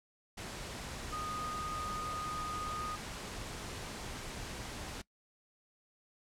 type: tone in noise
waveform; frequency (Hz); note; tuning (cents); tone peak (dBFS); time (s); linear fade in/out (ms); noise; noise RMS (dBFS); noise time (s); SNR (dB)
sine; 1237; D#6; -10; -38; 1.12-2.96; 10; pink; -43; 0.37-5.02; +2
effects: noise-tail reverb RT60 0.1 s tail -21 dB re dry + low-pass 9000 Hz 12 dB/octave